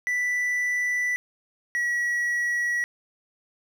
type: tone pair in turn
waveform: triangle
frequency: 1975.5 / 1924.8 Hz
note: B6 / B6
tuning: 0 / -45 cents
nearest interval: unison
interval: 45 cents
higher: first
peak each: -21 / -21 dBFS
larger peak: neither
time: 0.07-1.16 / 1.75-2.84 s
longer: neither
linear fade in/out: 0 ms
effects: none